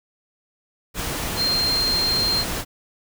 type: tone in noise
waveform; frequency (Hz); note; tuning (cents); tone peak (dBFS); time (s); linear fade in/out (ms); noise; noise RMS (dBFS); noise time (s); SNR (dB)
sine; 4186; C8; 0; -19; 1.36-2.45; 50; pink; -27; 0.94-2.65; +5
effects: none